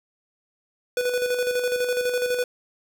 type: tone with tremolo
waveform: square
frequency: 493.9 Hz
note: B4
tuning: in tune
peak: -21 dBFS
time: 0.97-2.44 s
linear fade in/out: 2 ms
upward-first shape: square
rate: 12 Hz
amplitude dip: 45%
effects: none